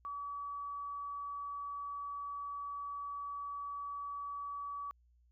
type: tone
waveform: sine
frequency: 1142 Hz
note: D6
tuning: 49 cents flat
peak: -39 dBFS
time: 0.05-4.91 s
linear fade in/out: 0 ms
effects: added 60 Hz sine -65 dBFS peak until 5.31 s